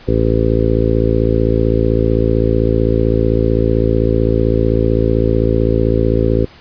harmonic tone, 55.7 Hz, A1, 22 cents sharp, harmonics 1 / 2 / 3 / 4 / 5 / 6 / 7 / 8 / 9, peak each -17 / -17 / -23 / -22 / -20 / -23 / -18 / -22 / -20 dBFS, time 0.07-6.46 s, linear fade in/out 20 ms, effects pink hiss -41 dBFS RMS until 6.6 s + resampled to 11025 Hz

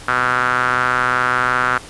sawtooth tone with band-pass filter, 125.3 Hz, B2, 25 cents sharp, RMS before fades -17 dBFS, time 0.08-1.78 s, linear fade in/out 5 ms, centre 1400 Hz, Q 4.9, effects pink hiss -37 dBFS RMS until 1.89 s + resampled to 24000 Hz

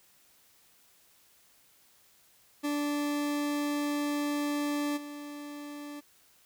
40% pulse tone with level steps, 291.7 Hz, D4, 12 cents flat, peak -28 / -39 dBFS, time 2.63-6.01 s, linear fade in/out 20 ms, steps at 4.96 s, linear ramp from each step 20 ms, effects white hiss -63 dBFS RMS until 6.45 s

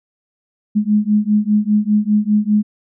sine beating tone pair, 207.7 / 212.7 Hz, G#3 / G#3, 0 / +42 cents, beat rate 5 Hz, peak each -15 / -15 dBFS, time 0.75-2.63 s, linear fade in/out 20 ms, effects none

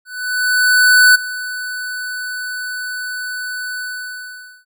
square tone with ADSR envelope, 1495 Hz, F#6, 17 cents sharp, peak -6 dBFS, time 0.05-4.65 s, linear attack 1100 ms, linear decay 12 ms, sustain -17 dB, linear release 860 ms, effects none

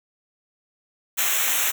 white noise with comb filter, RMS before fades -22 dBFS, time 1.17-1.72 s, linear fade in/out 20 ms, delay 0.21 ms, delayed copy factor -1, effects none

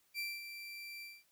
30% pulse tone with ADSR envelope, 2349 Hz, D7, in tune, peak -34 dBFS, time 0.14-1.24 s, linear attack 49 ms, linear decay 220 ms, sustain -9 dB, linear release 220 ms, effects white hiss -73 dBFS RMS until 1.31 s

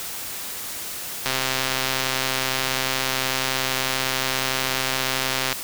click train, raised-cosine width 0.2 ms, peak -5 dBFS, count 560, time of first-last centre 1.26-5.527 s, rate 131 Hz, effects white hiss -32 dBFS RMS until 5.63 s

